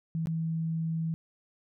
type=tone with dropouts; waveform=sine; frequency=162.6 Hz; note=E3; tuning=23 cents flat; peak=-28 dBFS; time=0.15-1.14 s; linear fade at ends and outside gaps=0 ms; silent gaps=0.258-0.271 s; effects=none